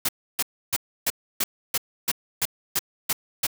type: noise bursts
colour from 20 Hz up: white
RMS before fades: -23 dBFS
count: 11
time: 0.05-3.468 s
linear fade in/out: 5 ms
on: 38 ms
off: 300 ms
effects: none